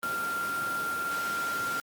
sine tone in noise, 1386 Hz, F6, 14 cents flat, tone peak -29 dBFS, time 0.03-1.8 s, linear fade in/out 0 ms, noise pink, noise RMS -37 dBFS, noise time 0.03-1.8 s, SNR +5 dB, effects high-pass 200 Hz 12 dB/octave + Opus 32 kbps

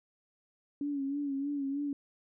sine tone with vibrato, 281 Hz, C#4, 24 cents sharp, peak -31 dBFS, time 0.81-1.93 s, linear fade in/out 2 ms, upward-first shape sine, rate 3.2 Hz, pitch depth 56 cents each way, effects none

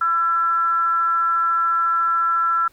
sine tone with frequency modulation, 1343 Hz, E6, 32 cents sharp, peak -16 dBFS, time 0.01-2.68 s, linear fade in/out 5 ms, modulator 328 Hz, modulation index 0.3, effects pink hiss -57 dBFS RMS until 2.72 s

